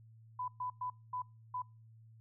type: tone bursts at uneven times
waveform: sine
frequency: 999 Hz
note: B5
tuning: 20 cents sharp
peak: -36 dBFS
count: 5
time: 0.39-0.48 / 0.6-0.7 / 0.81-0.9 / 1.13-1.22 / 1.54-1.62 s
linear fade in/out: 5 ms
effects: noise-tail reverb RT60 0.3 s tail -25 dB re dry + added 112 Hz sine -56 dBFS peak until 2.2 s

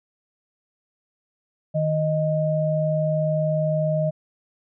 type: tone pair together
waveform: sine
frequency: 155.57 / 622.3 Hz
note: D#3 / D#5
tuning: 0 / 0 cents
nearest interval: 2 octaves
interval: 2400 cents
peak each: -22 dBFS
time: 1.74-4.11 s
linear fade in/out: 20 ms
effects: none

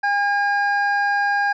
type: tone pair together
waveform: triangle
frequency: 811 / 1622 Hz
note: G#5 / G#6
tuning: -41 / -41 cents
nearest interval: octave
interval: 1200 cents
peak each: -18 dBFS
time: 0.03-1.53 s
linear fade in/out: 10 ms
effects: resampled to 16000 Hz

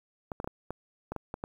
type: clicks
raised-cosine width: 1 ms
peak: -21 dBFS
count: 9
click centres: 0.318 / 0.401 / 0.444 / 0.475 / 0.706 / 1.12 / 1.163 / 1.341 / 1.439 s
effects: 9-bit

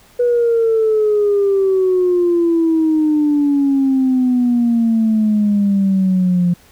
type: exponential sweep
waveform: sine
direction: down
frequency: 489.6 to 174 Hz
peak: -10 dBFS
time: 0.19-6.54 s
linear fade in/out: 10 ms
effects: tanh soft clip ceiling -7 dBFS + pink hiss -48 dBFS RMS until 6.71 s

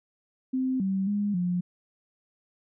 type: tone with pitch steps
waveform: sine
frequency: 259.5 / 192.4 / 204.9 / 177.9 Hz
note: C4 / G3 / G#3 / F3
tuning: -14 / -32 / -23 / +32 cents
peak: -24 dBFS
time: 0.53-1.61 s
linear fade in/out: 10 ms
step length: 270 ms
effects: none

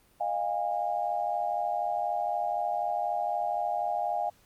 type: tone cluster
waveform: sine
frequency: 618 / 702 / 815 Hz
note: D#5 / F5 / G#5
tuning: -12 / +9 / -33 cents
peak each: -35 / -30 / -31 dBFS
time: 0.2-4.3 s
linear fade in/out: 10 ms
effects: pink hiss -63 dBFS RMS until 4.45 s + Opus 32 kbps

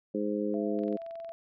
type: harmonic tone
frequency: 104.2 Hz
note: G#2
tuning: 6 cents sharp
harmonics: 2 / 3 / 4 / 5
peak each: -33 / -33 / -34 / -35 dBFS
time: 0.14-0.97 s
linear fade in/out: 10 ms
type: tone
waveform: sine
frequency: 667 Hz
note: E5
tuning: 20 cents sharp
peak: -38 dBFS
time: 0.54-1.32 s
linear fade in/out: 0 ms
type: click train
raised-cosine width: 0.3 ms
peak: -38 dBFS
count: 12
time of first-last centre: 0.79-1.292 s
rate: 21.9 Hz
effects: none

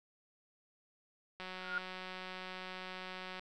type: click train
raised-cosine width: 0.3 ms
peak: -29 dBFS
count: 370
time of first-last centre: 1.4-3.395 s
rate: 185 Hz
type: tone with exponential growth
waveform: sine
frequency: 1425 Hz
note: F6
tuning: 34 cents sharp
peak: -30 dBFS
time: 1.53-1.78 s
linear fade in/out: 1 ms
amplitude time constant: 53 ms
effects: none

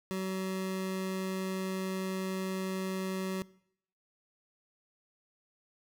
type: tone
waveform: 25% pulse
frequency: 188.9 Hz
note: F#3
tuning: 36 cents sharp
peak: -29 dBFS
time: 0.11-3.42 s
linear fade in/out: 0 ms
effects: noise-tail reverb RT60 0.7 s tail -22 dB re dry

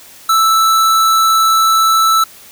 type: tone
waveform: square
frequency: 1318.5 Hz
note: E6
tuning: in tune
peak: -9 dBFS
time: 0.29-2.24 s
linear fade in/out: 5 ms
effects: white hiss -39 dBFS RMS until 2.51 s

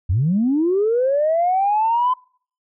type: linear sweep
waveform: sine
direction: up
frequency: 77.5 to 1024 Hz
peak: -14 dBFS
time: 0.09-2.14 s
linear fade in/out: 10 ms
effects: noise-tail reverb RT60 0.5 s tail -26 dB re dry + tanh soft clip ceiling -10 dBFS

